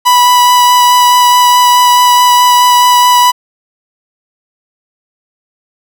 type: tone with vibrato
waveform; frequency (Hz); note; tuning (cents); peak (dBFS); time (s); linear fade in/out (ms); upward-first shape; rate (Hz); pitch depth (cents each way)
45% pulse; 985; B5; -5; -4; 0.05-3.32; 20; sine; 4.7; 9
effects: none